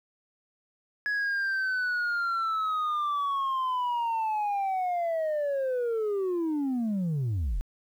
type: linear sweep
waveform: sine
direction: down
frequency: 1685 to 33.45 Hz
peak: -23 dBFS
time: 1.06-7.61 s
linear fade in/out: 0 ms
effects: tanh soft clip ceiling -25 dBFS + 10-bit